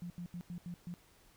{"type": "tone bursts at uneven times", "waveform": "sine", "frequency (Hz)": 174.61, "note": "F3", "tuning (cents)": 0, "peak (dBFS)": -40, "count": 6, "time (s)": [[0.02, 0.1], [0.18, 0.26], [0.34, 0.41], [0.5, 0.58], [0.66, 0.74], [0.87, 0.94]], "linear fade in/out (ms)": 0, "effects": ["pink hiss -65 dBFS RMS until 1.36 s"]}